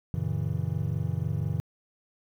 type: chord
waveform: triangle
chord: F# dominant seventh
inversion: none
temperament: equal with one note detuned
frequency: 92.5 / 116.54 / 138.59 / 162.64 Hz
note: F#2 / A#2 / C#3 / E3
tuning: 0 / 0 / 0 / -23 cents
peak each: -30 dBFS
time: 0.14-1.6 s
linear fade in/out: 0 ms
effects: tanh soft clip ceiling -14 dBFS + 10-bit